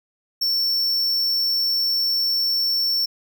square tone, 5430 Hz, F8, 50 cents flat, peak -19 dBFS, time 0.41-3.06 s, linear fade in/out 10 ms, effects none

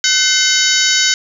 harmonic tone with a mistuned harmonic, 758 Hz, F#5, 42 cents sharp, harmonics 2 / 3 / 4 / 5 / 6 / 7 / 8 / 9, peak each -19 / -19 / -19 / -19 / -19 / -19 / -19 / -19 dBFS, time 0.04-1.14 s, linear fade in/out 2 ms, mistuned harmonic 3, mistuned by -130 cents, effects 7-bit

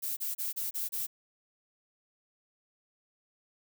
violet noise bursts, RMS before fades -34 dBFS, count 6, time 0.02-1.07 s, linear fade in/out 20 ms, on 150 ms, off 30 ms, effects none

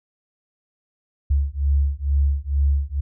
sine beating tone pair, 69.3 / 71.5 Hz, C#2 / D2, 0 / -46 cents, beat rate 2.2 Hz, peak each -20 dBFS, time 1.3-3.01 s, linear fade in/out 10 ms, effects none

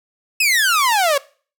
sawtooth exponential sweep, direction down, 2637 to 540 Hz, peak -10 dBFS, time 0.4-1.18 s, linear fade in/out 5 ms, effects noise-tail reverb RT60 0.4 s tail -21 dB re dry

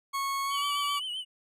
40% pulse tone with pitch glide, 1100 to 1148 Hz, C#6 to D6, -14 to -40 cents, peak -28 dBFS, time 0.13-1 s, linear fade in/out 20 ms, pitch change +74 cents, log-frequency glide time 0.44-0.66 s
triangle tone with vibrato, 3002 Hz, F#7, 24 cents sharp, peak -31 dBFS, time 0.5-1.25 s, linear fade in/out 50 ms, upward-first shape triangle, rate 7.7 Hz, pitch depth 78 cents each way
effects resampled to 32000 Hz

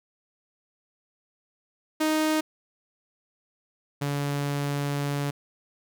sawtooth tone pair in turn, 311.1 / 142.89 Hz, D#4 / D3, 0 / -47 cents, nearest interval octave + minor second, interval 1347 cents, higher first, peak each -18 / -22 dBFS, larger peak first, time 2-2.41 / 4.01-5.31 s, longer second, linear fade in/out 10 ms, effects none

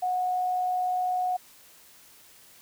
sine tone with amplitude modulation, 731 Hz, F#5, 21 cents flat, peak -23 dBFS, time 0.02-1.37 s, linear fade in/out 10 ms, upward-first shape sine, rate 60 Hz, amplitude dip 25%, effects white hiss -54 dBFS RMS until 2.61 s

